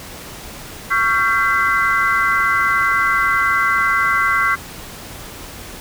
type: tone cluster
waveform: sine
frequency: 1120 / 1370 / 1570 / 2028 Hz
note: C#6 / F6 / G6 / B6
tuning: +18 / -34 / +2 / +45 cents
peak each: -19 dBFS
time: 0.9-4.56 s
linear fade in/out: 20 ms
effects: pink hiss -34 dBFS RMS until 5.8 s